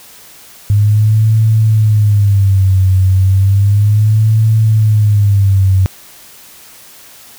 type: tone with vibrato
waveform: sine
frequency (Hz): 101.8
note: G#2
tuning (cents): -34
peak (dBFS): -6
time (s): 0.7-5.86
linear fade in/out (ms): 0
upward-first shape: sine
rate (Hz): 0.33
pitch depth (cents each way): 140
effects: white hiss -38 dBFS RMS until 7.38 s